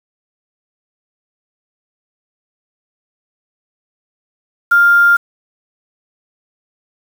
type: tone with quantisation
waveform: sine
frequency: 1400 Hz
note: F6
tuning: 4 cents sharp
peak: -6 dBFS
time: 4.71-5.17 s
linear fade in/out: 10 ms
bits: 5
effects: none